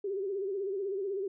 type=tone with vibrato; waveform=sine; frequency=392 Hz; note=G4; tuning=in tune; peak=-31 dBFS; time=0.04-1.28 s; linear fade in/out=5 ms; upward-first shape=sine; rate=16 Hz; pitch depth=85 cents each way; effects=none